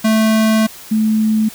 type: tone pair in turn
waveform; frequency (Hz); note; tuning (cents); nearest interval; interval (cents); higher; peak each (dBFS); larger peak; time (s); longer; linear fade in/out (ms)
square / sine; 219.5 / 217.6; A3 / A3; -4 / -19; unison; 15; first; -11; neither; 0.04-0.67 / 0.91-1.49; first; 10
effects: white hiss -36 dBFS RMS until 1.54 s